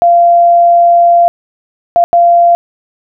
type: tone bursts at uneven times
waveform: sine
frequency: 690 Hz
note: F5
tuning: 21 cents flat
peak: -3 dBFS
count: 3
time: 0.02-1.28 / 1.96-2.04 / 2.13-2.55 s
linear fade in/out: 0 ms
effects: none